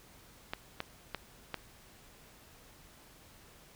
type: clicks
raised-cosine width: 0.3 ms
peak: -19 dBFS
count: 4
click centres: 0.535 / 0.804 / 1.147 / 1.543 s
effects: pink hiss -58 dBFS RMS until 3.75 s